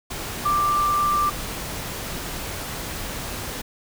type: tone in noise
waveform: sine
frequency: 1180 Hz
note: D6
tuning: 8 cents sharp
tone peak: -18 dBFS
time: 0.45-1.3 s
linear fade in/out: 10 ms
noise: pink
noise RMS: -31 dBFS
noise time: 0.1-3.62 s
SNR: +10 dB
effects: none